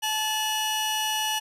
sawtooth tone pair together, 867.2 / 2917 Hz, A5 / F#7, -25 / -25 cents, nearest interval octave + major sixth, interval 2100 cents, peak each -24 dBFS, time 0.02-1.4 s, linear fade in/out 20 ms, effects resampled to 32000 Hz

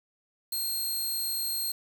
10% pulse tone, 4213 Hz, C8, 11 cents sharp, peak -22 dBFS, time 0.52-1.72 s, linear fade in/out 5 ms, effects 8-bit

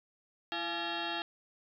sine tone with frequency modulation, 1200 Hz, D6, 37 cents sharp, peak -33 dBFS, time 0.52-1.22 s, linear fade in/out 0 ms, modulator 512 Hz, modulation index 5.2, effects 12-bit

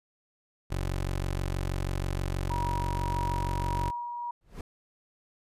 20% pulse tone, 46.25 Hz, F#1, in tune, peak -24 dBFS, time 0.7-3.91 s, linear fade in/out 20 ms
sine tone with tremolo, 957 Hz, A#5, 45 cents sharp, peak -30 dBFS, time 2.5-4.31 s, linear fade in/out 5 ms, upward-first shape sine, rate 1.7 Hz, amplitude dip 35%
brown noise with exponential growth, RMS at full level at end -33 dBFS, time 4.41-4.61 s, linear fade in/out 2 ms, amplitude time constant 42 ms
effects resampled to 32000 Hz

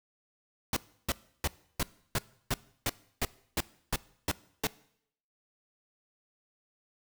pink noise bursts, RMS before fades -29 dBFS, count 12, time 0.73-4.67 s, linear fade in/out 2 ms, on 35 ms, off 320 ms, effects noise-tail reverb RT60 0.7 s tail -21 dB re dry

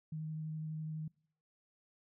sine tone with vibrato, 156.3 Hz, D#3, 8 cents sharp, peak -38 dBFS, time 0.12-1.08 s, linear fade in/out 5 ms, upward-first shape square, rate 12 Hz, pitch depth 9 cents each way, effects noise-tail reverb RT60 0.6 s tail -25 dB re dry

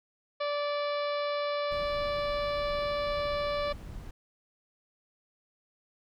harmonic tone, 582 Hz, D5, 16 cents flat, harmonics 1 / 2 / 3 / 4 / 5 / 6 / 7 / 8 / 9, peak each -30 / -35 / -44 / -42 / -48 / -45 / -45 / -51 / -53 dBFS, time 0.4-3.73 s, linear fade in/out 10 ms
brown noise, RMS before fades -42 dBFS, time 1.71-4.11 s, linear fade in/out 5 ms
effects none

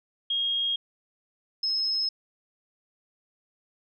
sine tone pair in turn, 3258 / 5172 Hz, G#7 / E8, -34 / -34 cents, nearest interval minor sixth, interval 800 cents, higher second, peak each -24 dBFS, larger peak neither, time 0.3-0.76 / 1.63-2.09 s, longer neither, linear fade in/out 5 ms, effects none

